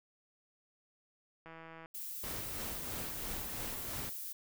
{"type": "click train", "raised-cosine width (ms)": 0.5, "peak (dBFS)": -36, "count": 66, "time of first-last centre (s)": [1.46, 1.859], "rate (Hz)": 163}
{"type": "noise", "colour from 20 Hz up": "violet", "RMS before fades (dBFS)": -43, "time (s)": [1.94, 4.33], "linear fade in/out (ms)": 10}
{"type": "noise with tremolo", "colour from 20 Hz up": "pink", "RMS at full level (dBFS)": -42, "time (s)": [2.23, 4.1], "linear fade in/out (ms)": 10, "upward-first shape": "triangle", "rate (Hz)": 3, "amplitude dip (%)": 50}
{"effects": []}